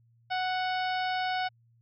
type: harmonic tone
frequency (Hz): 740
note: F#5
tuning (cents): 0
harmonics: 1 / 2 / 3 / 4 / 5 / 6 / 7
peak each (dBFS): -29 / -35 / -39 / -41 / -43 / -45 / -46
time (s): 0.3-1.49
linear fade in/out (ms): 20
effects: added 116 Hz sine -61 dBFS peak until 1.81 s